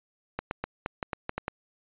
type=clicks; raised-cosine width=0.5 ms; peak=-15 dBFS; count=9; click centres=0.39 / 0.511 / 0.64 / 0.861 / 1.028 / 1.132 / 1.294 / 1.38 / 1.481 s; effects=resampled to 8000 Hz